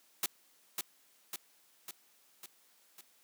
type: noise with echo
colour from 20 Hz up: white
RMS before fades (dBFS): -32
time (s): 0.23-0.26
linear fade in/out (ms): 2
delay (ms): 550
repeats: 5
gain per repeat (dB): -4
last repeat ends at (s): 3.01
effects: white hiss -67 dBFS RMS until 3.23 s + high-pass 200 Hz 12 dB/octave